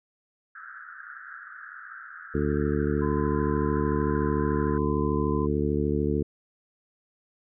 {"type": "band-pass noise", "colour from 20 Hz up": "pink", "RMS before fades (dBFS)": -43, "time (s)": [0.55, 4.78], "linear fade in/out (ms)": 5, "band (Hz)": [1300, 1700], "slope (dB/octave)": 96}
{"type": "harmonic tone", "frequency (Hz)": 73.42, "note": "D2", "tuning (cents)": 0, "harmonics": [1, 2, 3, 4, 5, 6], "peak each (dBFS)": [-30, -30, -30, -30, -30, -30], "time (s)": [2.34, 6.23], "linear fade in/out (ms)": 10}
{"type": "tone", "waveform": "sine", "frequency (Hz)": 1021, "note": "C6", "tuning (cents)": -43, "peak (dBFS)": -33, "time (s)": [3.01, 5.47], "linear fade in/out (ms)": 20}
{"effects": []}